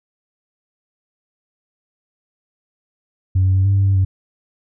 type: tone with pitch steps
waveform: sine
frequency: 93.6 / 94.3 / 95.2 / 98.7 / 98.1 / 97.5 / 94.9 Hz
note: F#2 / F#2 / F#2 / G2 / G2 / G2 / F#2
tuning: +20 / +33 / +50 / +12 / +2 / -9 / +44 cents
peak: -10 dBFS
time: 3.35-4.05 s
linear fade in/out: 10 ms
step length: 100 ms
effects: tanh soft clip ceiling -9 dBFS